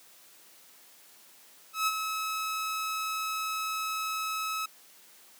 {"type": "tone with ADSR envelope", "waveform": "sawtooth", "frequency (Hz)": 1290, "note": "E6", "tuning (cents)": -38, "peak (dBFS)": -20, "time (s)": [1.73, 4.66], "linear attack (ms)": 140, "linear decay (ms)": 36, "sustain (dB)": -7, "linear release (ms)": 7, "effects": ["white hiss -56 dBFS RMS until 5.39 s", "high-pass 200 Hz 12 dB/octave"]}